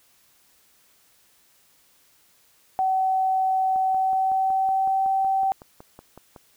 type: tone with pitch glide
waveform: sine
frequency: 759 to 771.8 Hz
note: F#5 to G5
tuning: +44 to -27 cents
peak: -19 dBFS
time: 2.79-5.52 s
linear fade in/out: 0 ms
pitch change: +29 cents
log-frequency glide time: 3.85-5.1 s
type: click train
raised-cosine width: 1 ms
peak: -28 dBFS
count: 15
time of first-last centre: 3.76-6.362 s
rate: 5.38 Hz
effects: white hiss -60 dBFS RMS until 6.56 s